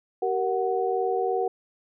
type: tone cluster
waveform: sine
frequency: 383.6 / 466.4 / 742 Hz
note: G4 / A#4 / F#5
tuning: -37 / +1 / +5 cents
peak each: -27 dBFS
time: 0.22-1.48 s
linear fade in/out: 5 ms
effects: none